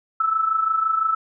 sine tone with amplitude modulation, 1312 Hz, E6, 9 cents flat, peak -15 dBFS, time 0.2-1.15 s, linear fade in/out 5 ms, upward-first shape sine, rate 25.9 Hz, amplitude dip 65%, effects none

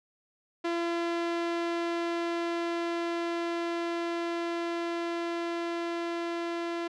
sawtooth tone with level ramp, 340 Hz, F4, 46 cents flat, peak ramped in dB -24 to -27 dBFS, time 0.64-6.88 s, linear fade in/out 10 ms, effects low-pass 4000 Hz 12 dB/octave

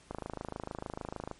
click train, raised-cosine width 1 ms, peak -23 dBFS, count 33, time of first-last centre 0.11-1.313 s, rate 26.6 Hz, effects pink hiss -60 dBFS RMS until 1.39 s + MP3 48 kbps

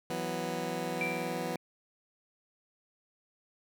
15% pulse chord, E suspended second, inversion none, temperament just, 164.81 / 185.42 / 247.2 Hz, E3 / F#3 / B3, 0 / +4 / +2 cents, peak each -32 dBFS, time 0.1-1.56 s, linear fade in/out 2 ms
sine tone with exponential decay, 2346 Hz, D7, 2 cents flat, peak -29 dBFS, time 1.01-1.57 s, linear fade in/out 1 ms, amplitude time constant 120 ms
effects none

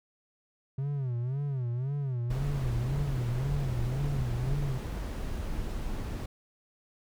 triangle tone with vibrato, 130.81 Hz, C3, in tune, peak -27 dBFS, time 0.78-4.78 s, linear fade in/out 5 ms, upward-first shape sine, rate 1.9 Hz, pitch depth 170 cents each way
brown noise, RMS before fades -34 dBFS, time 2.3-6.26 s, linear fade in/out 5 ms
effects none

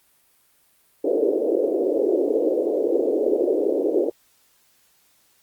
white band-pass noise, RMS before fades -21 dBFS, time 1.04-4.1 s, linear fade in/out 5 ms, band 310 to 530 Hz, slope 48 dB/octave, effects white hiss -61 dBFS RMS until 5.42 s + Opus 32 kbps

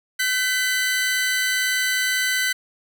sawtooth tone pair together, 1525 / 1999.4 Hz, G6 / B6, -48 / +21 cents, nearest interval perfect fourth, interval 469 cents, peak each -19 dBFS, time 0.19-2.53 s, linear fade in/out 10 ms, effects none

